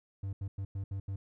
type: tone bursts at uneven times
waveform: triangle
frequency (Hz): 97.7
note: G2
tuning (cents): -5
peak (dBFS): -32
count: 6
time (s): 0.23-0.33 / 0.41-0.48 / 0.58-0.65 / 0.75-0.84 / 0.91-1 / 1.08-1.16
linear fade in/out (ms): 5
effects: none